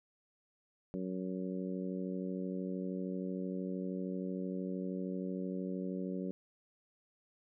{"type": "harmonic tone", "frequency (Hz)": 93, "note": "F#2", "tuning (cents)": 9, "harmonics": [2, 3, 4, 5, 6], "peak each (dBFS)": [-38, -42, -44, -46, -48], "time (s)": [0.94, 6.31], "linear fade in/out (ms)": 0, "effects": []}